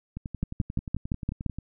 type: two click trains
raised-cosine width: 5 ms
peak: -22 / -14 dBFS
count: 17 / 7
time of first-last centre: 0.17-1.586 / 0.43-1.463 s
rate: 11.3 / 5.81 Hz
effects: none